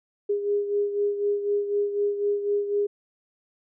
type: beating tone pair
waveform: sine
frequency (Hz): 407.9 / 411.9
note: G#4 / G#4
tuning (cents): -31 / -14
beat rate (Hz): 4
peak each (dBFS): -23 / -30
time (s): 0.29-2.87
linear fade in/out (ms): 10
effects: none